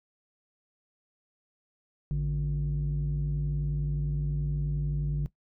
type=tone pair together; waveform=sine; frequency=55.37 / 146.83 Hz; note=A1 / D3; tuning=+12 / 0 cents; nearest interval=octave + perfect fourth; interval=1688 cents; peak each=-29 / -26 dBFS; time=2.11-5.26 s; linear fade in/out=0 ms; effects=noise-tail reverb RT60 0.1 s tail -18 dB re dry + tanh soft clip ceiling -23 dBFS